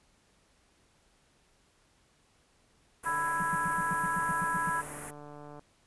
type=band-stop noise; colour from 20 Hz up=white; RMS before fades=-38 dBFS; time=3.03-5.11 s; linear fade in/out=10 ms; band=1900 to 10000 Hz; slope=24 dB/octave
type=harmonic tone; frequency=331.1 Hz; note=E4; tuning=8 cents sharp; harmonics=3 / 4 / 5; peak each=-31 / -35 / -33 dBFS; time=3.05-4.82 s; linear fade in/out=20 ms
type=click train; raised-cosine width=1 ms; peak=-34 dBFS; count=372; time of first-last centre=3.07-5.594 s; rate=147 Hz
type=tone bursts; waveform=sine; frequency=174.61 Hz; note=F3; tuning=in tune; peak=-33 dBFS; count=11; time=3.4-4.697 s; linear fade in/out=2 ms; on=27 ms; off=100 ms
effects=pink hiss -67 dBFS RMS until 5.86 s + resampled to 24000 Hz